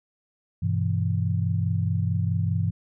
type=chord; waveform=sine; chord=E minor; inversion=first; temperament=just; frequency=98.89 / 123.61 / 164.81 Hz; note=G2 / B2 / E3; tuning=+16 / +2 / 0 cents; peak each=-24 / -28 / -27 dBFS; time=0.62-2.71 s; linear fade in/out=10 ms; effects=none